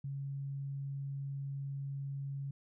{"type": "tone", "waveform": "sine", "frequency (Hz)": 138.59, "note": "C#3", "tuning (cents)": 0, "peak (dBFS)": -37, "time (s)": [0.04, 2.51], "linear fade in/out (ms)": 5, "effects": []}